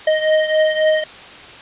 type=beating tone pair; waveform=square; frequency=622.3 / 626 Hz; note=D#5 / D#5; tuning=0 / +10 cents; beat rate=3.7 Hz; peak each=-15 / -20 dBFS; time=0.07-1.04 s; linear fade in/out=5 ms; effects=white hiss -37 dBFS RMS until 1.61 s + resampled to 8000 Hz